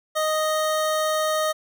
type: tone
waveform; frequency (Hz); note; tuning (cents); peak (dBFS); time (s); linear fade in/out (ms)
25% pulse; 622; D#5; -1; -17; 0.15-1.53; 20
effects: none